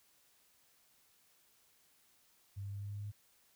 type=tone with pitch steps; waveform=sine; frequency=99.1 / 99.79 / 100.48 / 101.18 / 101.89 / 102.59 / 103.31 Hz; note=G2 / G2 / G2 / G#2 / G#2 / G#2 / G#2; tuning=+19 / +31 / +43 / -45 / -33 / -21 / -9 cents; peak=-40 dBFS; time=2.56-3.12 s; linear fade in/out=20 ms; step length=80 ms; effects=white hiss -70 dBFS RMS until 3.55 s